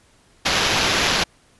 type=noise with sample-and-hold; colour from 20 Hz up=blue; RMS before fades=-19 dBFS; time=0.45-1.24 s; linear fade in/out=10 ms; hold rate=8820 Hz; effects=pink hiss -56 dBFS RMS until 1.59 s + resampled to 24000 Hz